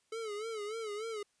square tone with vibrato, 432.7 Hz, A4, 29 cents flat, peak -38 dBFS, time 0.12-1.23 s, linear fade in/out 5 ms, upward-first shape sine, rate 3.4 Hz, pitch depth 98 cents each way, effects white hiss -75 dBFS RMS until 1.4 s + resampled to 22050 Hz

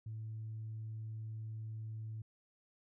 sine tone, 110 Hz, A2, in tune, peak -40 dBFS, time 0.06-2.22 s, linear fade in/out 5 ms, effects tanh soft clip ceiling -37 dBFS

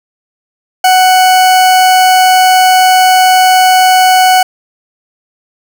40% pulse tone, 743 Hz, F#5, 7 cents sharp, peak -3 dBFS, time 0.84-4.43 s, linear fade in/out 5 ms, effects none

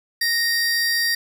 45% pulse tone pair together, 1864.7 / 4699 Hz, A#6 / D8, 0 / 0 cents, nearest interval octave + major third, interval 1600 cents, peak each -21 dBFS, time 0.21-1.15 s, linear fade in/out 5 ms, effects none

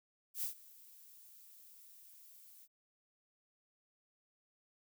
violet noise with ADSR envelope, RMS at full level -37 dBFS, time 0.34-2.68 s, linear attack 89 ms, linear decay 110 ms, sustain -22 dB, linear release 48 ms, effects none

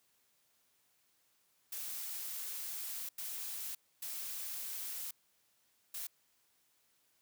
blue noise bursts at uneven times, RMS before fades -42 dBFS, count 4, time 1.72-3.09 / 3.18-3.75 / 4.02-5.11 / 5.94-6.07 s, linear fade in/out 5 ms, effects white hiss -74 dBFS RMS until 7.21 s + high-pass 60 Hz 12 dB/octave

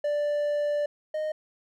triangle tone pair in turn, 587.3 / 617.3 Hz, D5 / D#5, 0 / -14 cents, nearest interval minor second, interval 86 cents, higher second, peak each -22 / -25 dBFS, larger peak first, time 0.04-0.86 / 1.14-1.32 s, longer first, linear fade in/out 5 ms, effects none

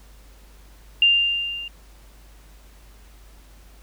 sine tone with level ramp, 2794 Hz, F7, in tune, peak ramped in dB -11 to -31 dBFS, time 1.02-1.68 s, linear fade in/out 2 ms, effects added 50 Hz sine -46 dBFS peak until 3.82 s + pink hiss -54 dBFS RMS until 3.82 s

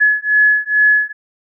sine beating tone pair, 1700 / 1702.3 Hz, G#6 / G#6, +40 / +42 cents, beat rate 2.3 Hz, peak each -13 dBFS, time 0-1.13 s, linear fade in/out 20 ms, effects none

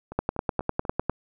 two click trains, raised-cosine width 1 ms, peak -23 / -9 dBFS, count 5 / 10, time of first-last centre 0.12-1.096 / 0.19-1.096 s, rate 4.1 / 9.93 Hz, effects none

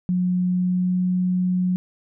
sine tone with pitch glide, 180.8 to 182.06 Hz, F#3 to F#3, -40 to -28 cents, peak -18 dBFS, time 0.09-1.76 s, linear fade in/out 0 ms, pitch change +12 cents, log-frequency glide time 0.46-1.03 s, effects none

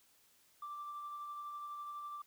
sine tone with tremolo, 1174.7 Hz, D6, in tune, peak -40 dBFS, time 0.62-2.22 s, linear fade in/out 5 ms, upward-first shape sine, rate 12 Hz, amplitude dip 30%, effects tanh soft clip ceiling -39 dBFS + white hiss -69 dBFS RMS until 2.26 s

